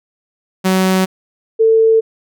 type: tone pair in turn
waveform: sawtooth / sine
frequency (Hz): 187.8 / 446.7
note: F#3 / A4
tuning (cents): +26 / +26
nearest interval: octave + minor third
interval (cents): 1500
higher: second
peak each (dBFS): -7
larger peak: neither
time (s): 0.64-1.06 / 1.59-2.01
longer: neither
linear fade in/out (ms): 20
effects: none